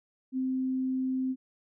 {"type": "tone", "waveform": "sine", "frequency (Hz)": 260, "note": "C4", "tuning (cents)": -11, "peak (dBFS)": -27, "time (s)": [0.32, 1.36], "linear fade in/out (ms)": 50, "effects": []}